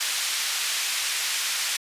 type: band-pass noise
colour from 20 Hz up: pink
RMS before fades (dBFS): -27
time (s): 0-1.77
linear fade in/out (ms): 10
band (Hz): 2200 to 10000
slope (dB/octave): 12
effects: resampled to 32000 Hz